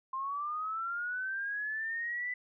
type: linear sweep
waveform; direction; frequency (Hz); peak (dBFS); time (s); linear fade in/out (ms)
sine; up; 1046.5 to 2000; -33; 0.13-2.34; 5
effects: none